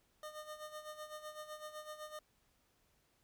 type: tone with tremolo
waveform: 25% pulse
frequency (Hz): 610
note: D#5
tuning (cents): -34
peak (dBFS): -40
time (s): 0.23-2.19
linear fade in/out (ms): 2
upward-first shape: sine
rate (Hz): 7.9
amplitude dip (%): 70
effects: pink hiss -75 dBFS RMS until 3.23 s